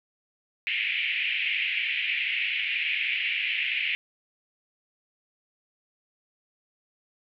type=band-pass noise; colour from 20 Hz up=white; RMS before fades=-28 dBFS; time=0.67-3.95 s; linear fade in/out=0 ms; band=2100 to 2800 Hz; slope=48 dB/octave; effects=none